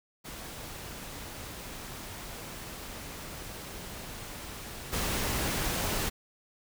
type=noise with level steps; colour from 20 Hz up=pink; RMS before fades=-42 / -31 dBFS; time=0.24-6.1 s; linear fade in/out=20 ms; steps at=4.92 s; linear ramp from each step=20 ms; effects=none